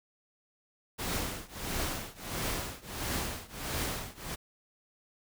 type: noise with tremolo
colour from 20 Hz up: pink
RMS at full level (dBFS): -32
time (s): 0.98-4.36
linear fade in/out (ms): 20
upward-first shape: triangle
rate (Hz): 1.5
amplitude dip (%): 95
effects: none